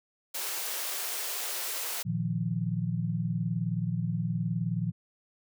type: high-pass noise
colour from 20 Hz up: white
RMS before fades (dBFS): -34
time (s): 0.34-2.03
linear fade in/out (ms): 10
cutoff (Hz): 360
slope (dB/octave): 48
type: chord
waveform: sine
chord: Bb suspended fourth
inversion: none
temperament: equal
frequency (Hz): 116.54 / 155.56 / 174.61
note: Bb2 / Eb3 / F3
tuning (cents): 0 / 0 / 0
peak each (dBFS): -32 / -33 / -31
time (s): 2.05-4.92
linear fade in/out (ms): 20
effects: none